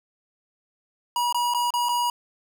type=tone with dropouts; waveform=square; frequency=964 Hz; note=B5; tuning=42 cents flat; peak=-22 dBFS; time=1.16-2.1 s; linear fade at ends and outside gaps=2 ms; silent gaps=1.326-1.345 / 1.538-1.546 / 1.705-1.738 / 1.887-1.891 s; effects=none